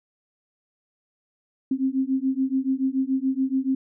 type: beating tone pair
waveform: sine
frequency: 261.6 / 268.6 Hz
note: C4 / C4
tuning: 0 / +46 cents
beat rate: 7 Hz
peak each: -24 dBFS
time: 1.71-3.75 s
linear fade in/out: 5 ms
effects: none